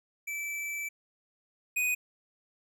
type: tone pair in turn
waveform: square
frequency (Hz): 2318 / 2490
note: D7 / D#7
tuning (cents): -23 / +1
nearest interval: minor second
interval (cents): 124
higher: second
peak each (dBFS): -34 / -27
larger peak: second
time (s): 0.27-0.89 / 1.76-1.95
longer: first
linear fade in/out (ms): 10
effects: none